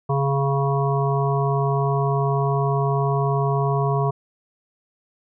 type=harmonic tone; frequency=138.59 Hz; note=C#3; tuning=in tune; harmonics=1 / 3 / 5 / 7 / 8; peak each=-20 / -25 / -27 / -28 / -29 dBFS; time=0.09-4.11 s; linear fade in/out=10 ms; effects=none